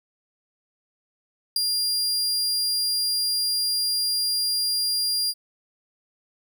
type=tone with ADSR envelope; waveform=sawtooth; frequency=4800 Hz; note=D8; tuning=37 cents sharp; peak=-13 dBFS; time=1.56-5.34 s; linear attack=4 ms; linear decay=6 ms; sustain=-6 dB; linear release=47 ms; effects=none